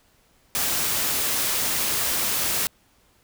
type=noise; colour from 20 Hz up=white; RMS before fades=-24 dBFS; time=0.55-2.67 s; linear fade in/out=0 ms; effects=pink hiss -61 dBFS RMS until 3.23 s